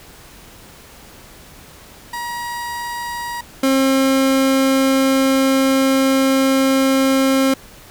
30% pulse tone pair in turn, 954 / 267.7 Hz, A#5 / C4, +40 / +40 cents, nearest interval octave + minor seventh, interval 2200 cents, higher first, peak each -21 / -10 dBFS, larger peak second, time 2.13-3.41 / 3.63-7.54 s, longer second, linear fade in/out 5 ms, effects pink hiss -42 dBFS RMS until 7.9 s

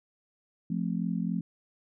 sine chord, F major, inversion none, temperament just, 174.61 / 218.3 / 261.9 Hz, F3 / A3 / C4, 0 / -13 / +2 cents, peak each -30 / -32 / -36 dBFS, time 0.7-1.41 s, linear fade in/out 5 ms, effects none

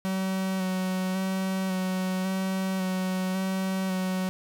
45% pulse tone with vibrato, 188 Hz, F#3, 28 cents sharp, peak -26 dBFS, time 0.05-4.29 s, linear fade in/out 0 ms, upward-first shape square, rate 0.91 Hz, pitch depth 16 cents each way, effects 9-bit

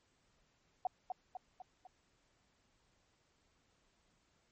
sine tone with echo, 740 Hz, F#5, in tune, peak -31 dBFS, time 0.85-0.87 s, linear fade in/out 2 ms, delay 250 ms, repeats 4, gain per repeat -5 dB, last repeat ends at 1.87 s, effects pink hiss -75 dBFS RMS until 4.51 s + MP3 32 kbps

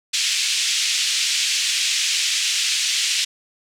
pink band-pass noise, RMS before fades -21 dBFS, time 0.13-3.25 s, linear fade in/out 10 ms, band 2500 to 7600 Hz, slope 24 dB/octave, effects none

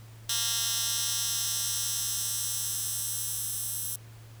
10% pulse tone with high-pass filter sweep, 231.1 Hz, A#3, 15 cents flat, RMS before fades -31 dBFS, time 0.29-3.96 s, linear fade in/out 5 ms, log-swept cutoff 4300 to 10000 Hz, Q 1.1, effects added 112 Hz sine -46 dBFS peak until 4.4 s + pink hiss -56 dBFS RMS until 4.4 s

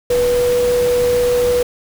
sine tone in noise, 488.9 Hz, B4, 18 cents flat, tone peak -12 dBFS, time 0.1-1.63 s, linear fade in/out 5 ms, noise pink, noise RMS -26 dBFS, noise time 0.1-1.63 s, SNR +11 dB, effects none

